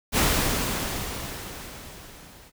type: noise with level ramp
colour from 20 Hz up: pink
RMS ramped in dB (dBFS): -20 to -50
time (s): 0.12-2.52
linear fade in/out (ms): 50
effects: none